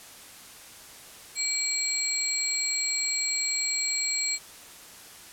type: tone cluster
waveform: sine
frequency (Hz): 2300 / 4221 / 7670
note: D7 / C8 / A#8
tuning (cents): -37 / +14 / +48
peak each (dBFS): -32 / -30 / -28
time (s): 1.35-4.39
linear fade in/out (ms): 50
effects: white hiss -47 dBFS RMS until 5.32 s + low-pass 12000 Hz 12 dB/octave